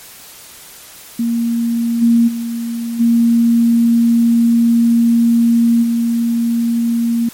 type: tone with level steps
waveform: sine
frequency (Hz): 233.1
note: A#3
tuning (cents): 0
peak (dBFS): -13 / -7 / -18 / -8 / -12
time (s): 1.19-7.29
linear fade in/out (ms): 5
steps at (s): 2.01 / 2.27 / 2.99 / 5.82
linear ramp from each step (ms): 20
effects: white hiss -37 dBFS RMS until 7.33 s + MP3 64 kbps